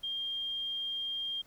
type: tone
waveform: sine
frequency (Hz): 3206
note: G7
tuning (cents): +38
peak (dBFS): -33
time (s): 0.03-1.42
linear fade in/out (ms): 10
effects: pink hiss -63 dBFS RMS until 1.46 s